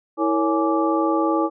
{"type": "tone cluster", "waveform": "sine", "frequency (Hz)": [326.1, 459.5, 557, 841, 1168], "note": ["E4", "A#4", "C#5", "G#5", "D6"], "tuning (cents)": [-19, -25, 8, 22, -10], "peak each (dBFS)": [-20, -27, -25, -25, -25], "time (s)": [0.17, 1.5], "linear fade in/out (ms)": 50, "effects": []}